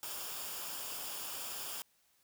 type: noise with comb filter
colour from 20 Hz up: white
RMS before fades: -42 dBFS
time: 0.03-1.82 s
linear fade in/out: 0 ms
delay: 0.49 ms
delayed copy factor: -0.55
effects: white hiss -72 dBFS RMS until 2.23 s